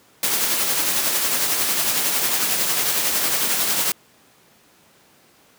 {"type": "noise with tremolo", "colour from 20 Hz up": "white", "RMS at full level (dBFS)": -19, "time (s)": [0.23, 3.92], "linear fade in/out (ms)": 2, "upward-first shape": "triangle", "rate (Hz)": 11, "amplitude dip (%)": 40, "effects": ["pink hiss -54 dBFS RMS until 5.58 s", "high-pass 150 Hz 12 dB/octave"]}